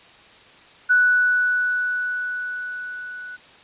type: tone with level ramp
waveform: sine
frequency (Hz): 1480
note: F#6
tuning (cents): 0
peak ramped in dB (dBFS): -12 to -33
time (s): 0.89-3.37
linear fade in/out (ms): 20
effects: white hiss -48 dBFS RMS until 3.63 s + resampled to 8000 Hz

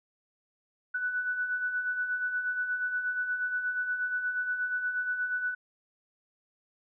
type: beating tone pair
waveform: sine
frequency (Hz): 1480 / 1488.4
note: F#6 / F#6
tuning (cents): 0 / +10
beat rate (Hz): 8.4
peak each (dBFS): -38 / -29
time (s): 0.94-5.55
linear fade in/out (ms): 10
effects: none

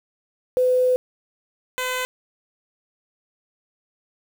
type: tone pair in turn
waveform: sine / 10% pulse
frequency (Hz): 505 / 507.6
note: B4 / B4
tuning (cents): +39 / +47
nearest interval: unison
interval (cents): 8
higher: second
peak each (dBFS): -15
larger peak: neither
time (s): 0.57-0.96 / 1.78-2.05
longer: first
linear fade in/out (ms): 0
effects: 7-bit

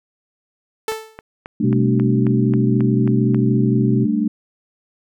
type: tone with exponential decay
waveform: sawtooth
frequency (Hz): 440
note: A4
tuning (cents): 0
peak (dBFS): -14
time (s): 0.88-1.21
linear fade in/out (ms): 2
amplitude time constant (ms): 70
type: click train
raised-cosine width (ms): 0.5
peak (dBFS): -17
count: 10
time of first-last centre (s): 0.92-3.346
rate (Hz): 3.71
type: chord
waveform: sine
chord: G suspended second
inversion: none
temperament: equal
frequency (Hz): 196 / 220 / 293.7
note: G3 / A3 / D4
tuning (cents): 0 / 0 / 0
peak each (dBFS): -22 / -18 / -21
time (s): 1.6-4.28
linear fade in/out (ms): 5
type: harmonic tone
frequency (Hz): 126.6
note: B2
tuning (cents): +43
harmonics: 1 / 2 / 3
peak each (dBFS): -17 / -28 / -24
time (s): 1.63-4.06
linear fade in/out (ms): 20
effects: none

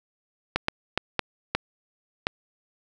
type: clicks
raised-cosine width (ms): 0.3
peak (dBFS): -6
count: 6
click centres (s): 0.56 / 0.684 / 0.976 / 1.193 / 1.55 / 2.269
effects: none

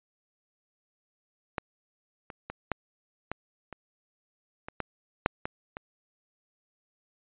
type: clicks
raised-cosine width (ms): 0.5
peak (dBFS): -14 / -26 / -21 / -12 / -17 / -25 / -23 / -15 / -6 / -16 / -22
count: 11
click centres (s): 1.582 / 2.302 / 2.5 / 2.717 / 3.316 / 3.727 / 4.685 / 4.803 / 5.261 / 5.455 / 5.769
effects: resampled to 8000 Hz

